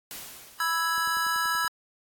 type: noise with exponential decay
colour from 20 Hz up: white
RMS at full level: -37 dBFS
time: 0.11-1.31 s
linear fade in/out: 0 ms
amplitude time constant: 260 ms
type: chord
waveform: square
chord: E major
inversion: second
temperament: equal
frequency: 987.8 / 1318.5 / 1661.2 Hz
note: B5 / E6 / G#6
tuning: 0 / 0 / 0 cents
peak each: -32 / -29 / -29 dBFS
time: 0.6-1.68 s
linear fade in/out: 2 ms
type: click train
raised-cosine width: 2 ms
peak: -37 dBFS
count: 8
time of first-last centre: 0.98-1.647 s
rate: 10.5 Hz
effects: AAC 64 kbps